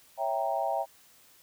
sine chord, C# diminished seventh, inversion none, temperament equal, 554.4 / 659.3 / 784 / 932.3 Hz, C#5 / E5 / G5 / Bb5, 0 / 0 / 0 / 0 cents, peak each -35 / -31 / -31 / -35 dBFS, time 0.17-0.86 s, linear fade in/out 50 ms, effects white hiss -59 dBFS RMS until 1.42 s

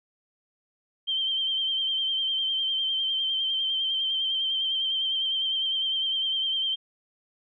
sine tone with vibrato, 3136 Hz, G7, in tune, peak -24 dBFS, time 1.07-6.76 s, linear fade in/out 20 ms, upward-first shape triangle, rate 9.9 Hz, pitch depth 42 cents each way, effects none

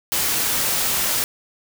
white noise, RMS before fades -21 dBFS, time 0.12-1.24 s, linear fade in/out 0 ms, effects none

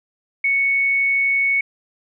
sine tone, 2217 Hz, C#7, in tune, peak -15 dBFS, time 0.44-1.61 s, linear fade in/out 5 ms, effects none

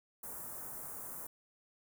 white band-stop noise, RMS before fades -45 dBFS, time 0.23-1.27 s, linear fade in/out 5 ms, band 1400 to 8500 Hz, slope 24 dB/octave, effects none

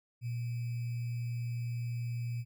sine tone with sample-and-hold, 119.3 Hz, A#2, 41 cents sharp, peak -33 dBFS, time 0.21-2.45 s, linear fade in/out 50 ms, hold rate 2450 Hz, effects none

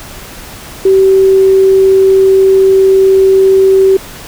sine tone, 384.2 Hz, G4, 35 cents flat, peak -3 dBFS, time 0.85-3.97 s, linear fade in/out 5 ms, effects pink hiss -29 dBFS RMS until 4.27 s

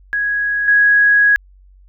sine tone with level steps, 1661.2 Hz, G#6, in tune, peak -15 / -8 dBFS, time 0.13-1.36 s, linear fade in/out 0 ms, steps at 0.68 s, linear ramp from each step 2 ms, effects added 47 Hz sine -43 dBFS peak until 1.88 s

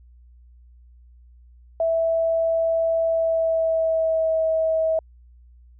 sine tone with pitch glide, 657 to 643.1 Hz, E5 to E5, -6 to -43 cents, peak -18 dBFS, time 1.8-4.99 s, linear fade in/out 2 ms, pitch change -37 cents, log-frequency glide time 3.05-4.37 s, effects added 60 Hz sine -47 dBFS peak until 5.79 s

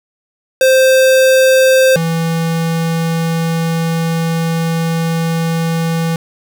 square tone pair in turn, 523.3 / 164.83 Hz, C5 / E3, 0 / 0 cents, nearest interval octave + minor sixth, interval 2000 cents, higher first, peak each -7 / -14 dBFS, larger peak first, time 0.61-1.96 / 1.96-6.16 s, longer second, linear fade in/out 2 ms, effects none

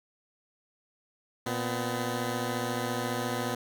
10% pulse tone pair together, 118.85 / 252.1 Hz, A#2 / B3, +34 / +36 cents, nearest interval octave + minor second, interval 1302 cents, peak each -24 dBFS, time 1.46-3.55 s, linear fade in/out 5 ms, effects none

